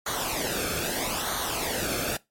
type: noise with flanger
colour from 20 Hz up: pink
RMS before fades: -29 dBFS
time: 0.06-2.17 s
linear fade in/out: 5 ms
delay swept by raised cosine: 0.38 to 1.04 ms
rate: 0.78 Hz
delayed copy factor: -0.7
effects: noise-tail reverb RT60 0.2 s tail -21 dB re dry + MP3 64 kbps